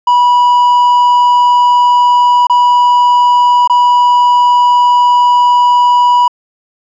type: tone with dropouts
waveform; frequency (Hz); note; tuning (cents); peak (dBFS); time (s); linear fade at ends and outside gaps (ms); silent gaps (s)
triangle; 977; B5; -19; -3; 0.07-6.28; 5; 2.47-2.497 / 3.676-3.697
effects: resampled to 16000 Hz